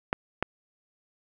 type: clicks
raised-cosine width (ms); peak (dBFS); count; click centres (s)
0.5; -10; 2; 0.129 / 0.426
effects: 8-bit